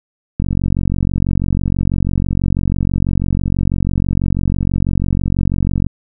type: click train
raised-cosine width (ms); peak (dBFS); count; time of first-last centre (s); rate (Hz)
5; -4; 253; 0.4-5.866; 46.1
effects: none